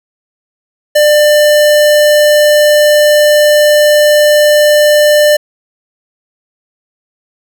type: tone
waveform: square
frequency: 596 Hz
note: D5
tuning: 25 cents sharp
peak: -5 dBFS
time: 0.95-5.37 s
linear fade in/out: 10 ms
effects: none